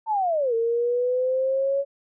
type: linear two-way sweep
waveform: sine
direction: down then up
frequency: 907 to 453.8 to 560 Hz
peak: -20 dBFS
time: 0.06-1.85 s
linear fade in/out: 50 ms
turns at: 0.54 s
effects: none